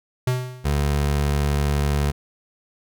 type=tone with exponential decay; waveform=square; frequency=126.4 Hz; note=B2; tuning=41 cents sharp; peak=-17 dBFS; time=0.27-0.83 s; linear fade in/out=5 ms; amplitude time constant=120 ms
type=tone; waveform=25% pulse; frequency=72 Hz; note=D2; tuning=34 cents flat; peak=-15 dBFS; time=0.64-2.12 s; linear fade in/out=20 ms
effects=none